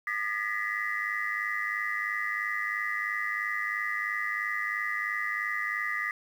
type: tone cluster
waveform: sine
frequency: 1214 / 1705 / 1917 / 2020 Hz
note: D#6 / G#6 / A#6 / B6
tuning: -43 / +45 / +48 / +39 cents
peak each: -35 / -37 / -32 / -33 dBFS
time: 0.07-6.11 s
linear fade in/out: 2 ms
effects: tanh soft clip ceiling -19 dBFS + 9-bit